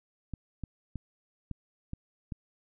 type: clicks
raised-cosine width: 5 ms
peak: -24 dBFS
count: 6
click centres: 0.337 / 0.637 / 0.957 / 1.513 / 1.934 / 2.322 s
effects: none